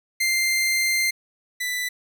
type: tone pair in turn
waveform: sawtooth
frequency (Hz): 2093 / 1986.5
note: C7 / B6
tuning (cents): 0 / +10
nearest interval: minor second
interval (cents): 90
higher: first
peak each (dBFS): -16 / -21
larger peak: first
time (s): 0.2-1.11 / 1.6-1.89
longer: first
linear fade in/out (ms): 10
effects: none